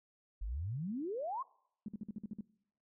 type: exponential sweep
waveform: sine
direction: up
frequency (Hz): 43.65 to 1119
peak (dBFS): -36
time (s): 0.41-1.43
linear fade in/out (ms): 10
type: tone bursts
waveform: sine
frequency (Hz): 210.4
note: G#3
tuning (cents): +23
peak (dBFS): -38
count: 8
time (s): 1.86-2.409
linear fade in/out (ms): 2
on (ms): 24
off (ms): 51
effects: noise-tail reverb RT60 0.7 s tail -23 dB re dry